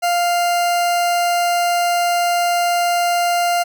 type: tone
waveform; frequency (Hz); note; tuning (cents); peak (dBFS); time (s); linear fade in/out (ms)
40% pulse; 698.5; F5; 0; -14; 0.02-3.64; 20
effects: none